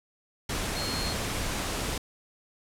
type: tone in noise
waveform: sine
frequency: 4251 Hz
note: C8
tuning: 27 cents sharp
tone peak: -34 dBFS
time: 0.76-1.13 s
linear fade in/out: 5 ms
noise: pink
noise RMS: -31 dBFS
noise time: 0.49-1.98 s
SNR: -6 dB
effects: low-pass 11000 Hz 12 dB/octave